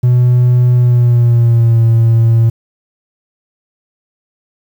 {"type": "tone with pitch glide", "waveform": "triangle", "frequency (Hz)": [123.47, 114.54], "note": ["B2", "A#2"], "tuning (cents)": [0, -30], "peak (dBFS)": -3, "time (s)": [0.03, 2.5], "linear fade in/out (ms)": 10, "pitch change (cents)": -130, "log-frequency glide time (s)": [0.74, 1.81], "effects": ["tanh soft clip ceiling 0 dBFS", "7-bit"]}